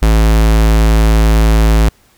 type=tone; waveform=square; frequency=54.5 Hz; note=A1; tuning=16 cents flat; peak=-7 dBFS; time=0.02-1.89 s; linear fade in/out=5 ms; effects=pink hiss -50 dBFS RMS until 2.17 s